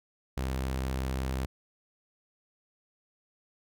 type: tone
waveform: sawtooth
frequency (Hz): 65.41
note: C2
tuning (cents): 0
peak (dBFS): -26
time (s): 0.37-1.46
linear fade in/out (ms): 5
effects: none